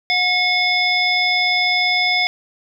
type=harmonic tone with a mistuned harmonic; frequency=726 Hz; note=F#5; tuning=33 cents flat; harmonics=1 / 3 / 5 / 7; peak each=-23 / -17 / -22 / -21 dBFS; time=0.1-2.27 s; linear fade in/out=0 ms; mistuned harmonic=5; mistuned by=-57 cents; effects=8-bit